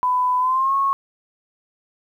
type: tone with pitch glide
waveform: sine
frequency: 1000 to 1096.8 Hz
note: B5 to C#6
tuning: +21 to -19 cents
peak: -16 dBFS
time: 0.03-0.93 s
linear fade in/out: 0 ms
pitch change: +160 cents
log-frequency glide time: 0.39-0.75 s
effects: 9-bit